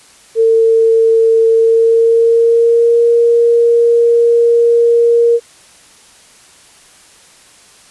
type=tone with pitch glide; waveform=sine; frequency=451.8 to 468.8 Hz; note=A4 to A#4; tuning=+46 to +10 cents; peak=-6 dBFS; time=0.35-5.4 s; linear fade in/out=50 ms; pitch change=+64 cents; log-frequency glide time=1.5-3.01 s; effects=white hiss -43 dBFS RMS until 7.9 s + resampled to 24000 Hz